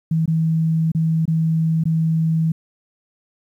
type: tone with dropouts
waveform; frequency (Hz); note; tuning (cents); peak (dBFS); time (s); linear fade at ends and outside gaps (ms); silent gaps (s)
sine; 161.4; E3; -36; -15; 0.11-2.52; 5; 0.258-0.277 / 0.918-0.948 / 1.255-1.278 / 1.838-1.854
effects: 9-bit